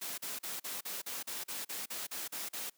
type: noise bursts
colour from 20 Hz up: white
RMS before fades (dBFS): -40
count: 13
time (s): 0.01-2.7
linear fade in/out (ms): 10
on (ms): 170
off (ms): 40
effects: white hiss -71 dBFS RMS until 2.77 s + high-pass 200 Hz 12 dB/octave

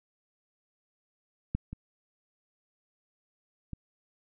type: clicks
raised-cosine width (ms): 5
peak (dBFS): -16 / -26 / -25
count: 3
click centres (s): 1.55 / 1.73 / 3.733
effects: none

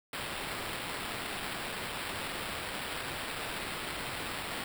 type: noise with sample-and-hold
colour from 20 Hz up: white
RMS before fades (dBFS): -38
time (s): 0.13-4.64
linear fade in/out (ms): 2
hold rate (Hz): 6300
effects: none

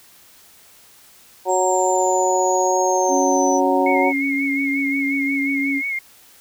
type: harmonic tone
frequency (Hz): 185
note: F#3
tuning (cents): 0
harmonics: 2 / 3 / 4 / 5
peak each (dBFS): -21 / -21 / -21 / -21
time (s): 1.45-4.13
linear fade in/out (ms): 50
type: linear sweep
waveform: sine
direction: down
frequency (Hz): 7570 to 5920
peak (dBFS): -25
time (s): 1.48-3.61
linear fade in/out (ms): 50
type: tone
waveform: sine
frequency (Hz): 276.7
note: C#4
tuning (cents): -3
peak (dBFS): -20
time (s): 3.08-5.82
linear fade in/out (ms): 50
type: tone with vibrato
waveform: sine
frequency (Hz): 2172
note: C#7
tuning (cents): -36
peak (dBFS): -21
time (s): 3.86-5.99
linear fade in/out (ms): 5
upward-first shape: sine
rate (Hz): 5.6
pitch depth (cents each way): 49
effects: white hiss -49 dBFS RMS until 6.4 s

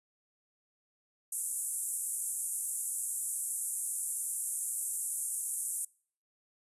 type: band-pass noise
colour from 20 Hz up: white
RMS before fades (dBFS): -36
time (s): 1.32-5.85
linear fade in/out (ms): 5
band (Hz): 7900 to 11000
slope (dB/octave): 48
effects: noise-tail reverb RT60 0.5 s tail -25 dB re dry + resampled to 32000 Hz

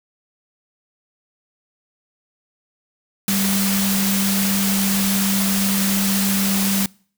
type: tone in noise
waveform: sine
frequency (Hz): 196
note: G3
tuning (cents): 0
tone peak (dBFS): -19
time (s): 3.28-6.86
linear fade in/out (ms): 2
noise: white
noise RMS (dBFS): -22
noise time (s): 3.28-6.86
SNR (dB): 0
effects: noise-tail reverb RT60 0.5 s tail -26 dB re dry

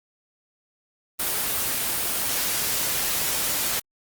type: noise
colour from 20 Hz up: white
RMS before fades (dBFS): -25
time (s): 1.19-3.8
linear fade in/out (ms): 10
effects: Opus 24 kbps

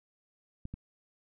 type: clicks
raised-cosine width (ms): 5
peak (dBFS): -27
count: 2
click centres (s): 0.654 / 0.74
effects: none

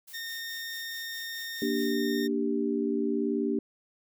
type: noise with tremolo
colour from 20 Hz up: blue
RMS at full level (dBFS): -47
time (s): 0.07-1.94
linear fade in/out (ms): 10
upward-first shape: sine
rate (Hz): 4.7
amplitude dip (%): 60
type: tone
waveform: 20% pulse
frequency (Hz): 1834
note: A#6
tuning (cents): -29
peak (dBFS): -30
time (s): 0.13-2.28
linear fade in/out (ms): 20
type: chord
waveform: sine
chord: G minor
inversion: first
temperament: equal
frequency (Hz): 233.1 / 293.7 / 392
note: Bb3 / D4 / G4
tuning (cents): 0 / 0 / 0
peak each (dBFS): -30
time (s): 1.62-3.59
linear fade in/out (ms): 2
effects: none

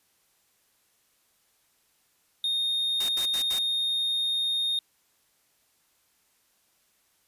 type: tone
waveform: triangle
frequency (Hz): 3689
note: A#7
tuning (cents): -19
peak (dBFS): -23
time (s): 2.44-4.79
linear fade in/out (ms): 2
type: noise bursts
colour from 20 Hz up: white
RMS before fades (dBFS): -35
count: 4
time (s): 3-3.59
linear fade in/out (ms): 5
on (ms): 89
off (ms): 78
effects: white hiss -68 dBFS RMS until 7.27 s + resampled to 32000 Hz

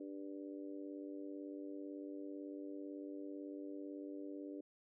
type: harmonic tone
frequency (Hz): 98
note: G2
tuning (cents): 0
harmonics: 3 / 4 / 5 / 6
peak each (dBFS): -46 / -52 / -54 / -57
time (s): 0-4.61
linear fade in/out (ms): 5
effects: none

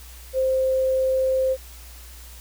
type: tone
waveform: sine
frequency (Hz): 523.3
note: C5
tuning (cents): 0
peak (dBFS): -18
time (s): 0.33-1.57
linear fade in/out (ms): 50
effects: added 60 Hz sine -41 dBFS peak until 2.4 s + white hiss -46 dBFS RMS until 2.4 s

